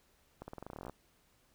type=accelerating click train; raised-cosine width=1 ms; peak=-30 dBFS; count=16; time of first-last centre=0.42-0.896 s; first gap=60 ms; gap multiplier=0.9; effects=pink hiss -70 dBFS RMS until 1.54 s